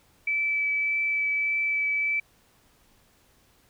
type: tone with vibrato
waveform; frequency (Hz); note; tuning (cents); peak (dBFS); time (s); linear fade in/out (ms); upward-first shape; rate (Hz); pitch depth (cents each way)
sine; 2308; D7; -31; -23; 0.27-2.2; 5; triangle; 1.7; 10
effects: pink hiss -62 dBFS RMS until 3.69 s